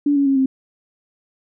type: tone with pitch steps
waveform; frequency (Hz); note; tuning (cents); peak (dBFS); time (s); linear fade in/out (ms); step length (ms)
sine; 288.4 / 280.4 / 272.5 / 264.9; D4 / C#4 / C#4 / C4; -31 / +20 / -29 / +22; -13; 0.06-0.46; 5; 100
effects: none